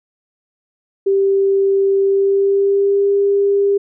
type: tone with pitch glide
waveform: sine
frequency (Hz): 392 to 400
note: G4 to G4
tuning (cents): 0 to +35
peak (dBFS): -11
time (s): 1.06-3.78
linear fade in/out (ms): 10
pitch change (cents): +35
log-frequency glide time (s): 2.02-3.09
effects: none